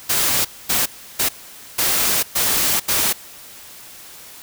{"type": "noise bursts at uneven times", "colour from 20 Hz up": "white", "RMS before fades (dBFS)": -18, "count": 6, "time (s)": [[0.09, 0.45], [0.69, 0.86], [1.19, 1.29], [1.78, 2.23], [2.35, 2.8], [2.88, 3.13]], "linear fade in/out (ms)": 10, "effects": ["white hiss -40 dBFS RMS until 4.42 s"]}